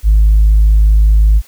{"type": "tone", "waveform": "sine", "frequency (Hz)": 52.6, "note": "G#1", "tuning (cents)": 23, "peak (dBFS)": -3, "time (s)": [0.03, 1.42], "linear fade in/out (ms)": 50, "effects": ["tanh soft clip ceiling -2 dBFS", "white hiss -44 dBFS RMS until 1.47 s"]}